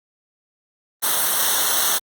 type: noise with comb filter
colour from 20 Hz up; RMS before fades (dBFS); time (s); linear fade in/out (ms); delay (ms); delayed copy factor
white; -19; 1.02-1.99; 20; 0.41; -0.85
effects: Opus 32 kbps